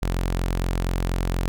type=tone; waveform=sawtooth; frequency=44.22 Hz; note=F1; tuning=22 cents sharp; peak=-18 dBFS; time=0.02-1.48 s; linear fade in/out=0 ms; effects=none